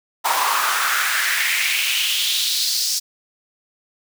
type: noise with high-pass filter sweep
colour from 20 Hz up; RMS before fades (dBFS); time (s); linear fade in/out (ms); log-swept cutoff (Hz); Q
pink; -20; 0.24-3; 20; 880 to 5400; 3.6
effects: none